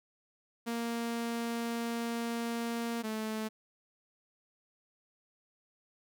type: tone pair in turn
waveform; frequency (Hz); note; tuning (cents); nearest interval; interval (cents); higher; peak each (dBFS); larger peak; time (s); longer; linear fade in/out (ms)
sawtooth; 233.1 / 218.1; A#3 / A3; 0 / -15; minor second; 115; first; -29 / -30; first; 0.66-3.03 / 3.03-3.49; first; 20
effects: none